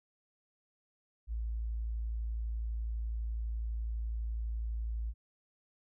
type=tone; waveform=sine; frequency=56 Hz; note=A1; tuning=31 cents sharp; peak=-33 dBFS; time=1.27-5.14 s; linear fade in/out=50 ms; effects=none